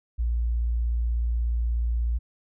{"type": "tone", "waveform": "sine", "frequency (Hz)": 58.27, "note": "A#1", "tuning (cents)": 0, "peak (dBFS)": -22, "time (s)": [0.18, 2.19], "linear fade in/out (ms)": 20, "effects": []}